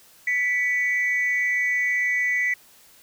sine tone pair together, 1975.5 / 2249 Hz, B6 / C#7, 0 / +24 cents, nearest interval major second, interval 224 cents, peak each -20 / -25 dBFS, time 0.27-2.54 s, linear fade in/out 5 ms, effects tanh soft clip ceiling -15 dBFS + white hiss -53 dBFS RMS until 3.02 s

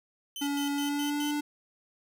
sawtooth tone bursts, 3063 Hz, G7, 41 cents flat, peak -33 dBFS, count 5, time 0.36-1.31 s, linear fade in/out 2 ms, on 110 ms, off 100 ms
square tone with pitch glide, 284.6 to 294.1 Hz, C#4 to D4, +46 to +3 cents, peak -29 dBFS, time 0.41-1.41 s, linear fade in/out 10 ms, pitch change +57 cents, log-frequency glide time 0.73-1.29 s
effects none

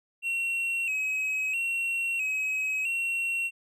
triangle tone with vibrato, 2637 Hz, E7, in tune, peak -25 dBFS, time 0.22-3.51 s, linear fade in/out 50 ms, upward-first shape square, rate 0.76 Hz, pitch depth 60 cents each way, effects none

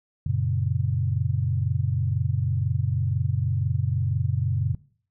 sine chord, F# major, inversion none, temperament equal, 92.5 / 116.54 / 138.59 Hz, F#2 / A#2 / C#3, 0 / 0 / 0 cents, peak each -26 dBFS, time 0.26-4.75 s, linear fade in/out 5 ms, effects noise-tail reverb RT60 0.5 s tail -20 dB re dry

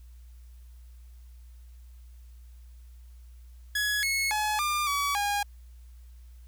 sawtooth tone with pitch steps, 1683 / 2185 / 849 / 1198 / 1139 / 816 Hz, G#6 / C#7 / G#5 / D6 / C#6 / G#5, +23 / -26 / +38 / +34 / +47 / -31 cents, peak -22 dBFS, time 3.75-5.43 s, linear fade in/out 5 ms, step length 280 ms, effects added 60 Hz sine -46 dBFS peak until 6.47 s + white hiss -67 dBFS RMS until 6.47 s

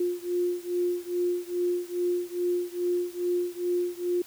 sine beating tone pair, 352.9 / 355.3 Hz, F4 / F4, +18 / +30 cents, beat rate 2.4 Hz, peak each -28 / -29 dBFS, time 0-4.22 s, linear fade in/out 5 ms, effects white hiss -50 dBFS RMS until 4.26 s

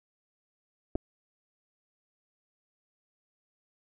clicks, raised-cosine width 2 ms, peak -18 dBFS, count 2, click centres 0.954 / 0.957 s, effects none

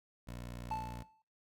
15% pulse tone, 59.9 Hz, A#1, 48 cents sharp, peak -37 dBFS, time 0.27-1.03 s, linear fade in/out 10 ms
triangle tone with exponential decay, 877 Hz, A5, 6 cents flat, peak -31 dBFS, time 0.71-1.22 s, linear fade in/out 2 ms, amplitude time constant 110 ms
effects noise-tail reverb RT60 0.3 s tail -19 dB re dry

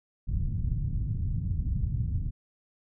white low-pass noise, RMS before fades -29 dBFS, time 0.27-2.31 s, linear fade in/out 20 ms, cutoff 130 Hz, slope 24 dB/octave, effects none

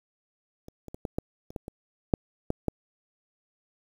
clicks, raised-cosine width 2 ms, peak -30 / -28 / -25 / -17 / -14 / -30 / -20 / -24 / -7 / -13 / -12 dBFS, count 11, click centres 0.684 / 0.883 / 0.945 / 1.052 / 1.185 / 1.505 / 1.562 / 1.681 / 2.138 / 2.504 / 2.683 s, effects 8-bit

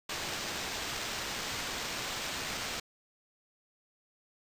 violet noise with sample-and-hold, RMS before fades -37 dBFS, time 0.09-2.8 s, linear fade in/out 5 ms, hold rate 11025 Hz, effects resampled to 32000 Hz

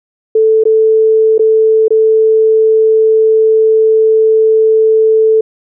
sine tone with dropouts, 440 Hz, A4, in tune, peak -5 dBFS, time 0.35-5.41 s, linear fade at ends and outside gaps 5 ms, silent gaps 0.638-0.653 / 1.381-1.393 / 1.882-1.905 s, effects none

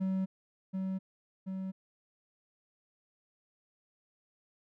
triangle tone with echo, 189.7 Hz, F#3, 43 cents sharp, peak -27 dBFS, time 0-0.26 s, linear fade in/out 20 ms, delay 730 ms, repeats 2, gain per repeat -3 dB, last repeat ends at 1.72 s, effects none

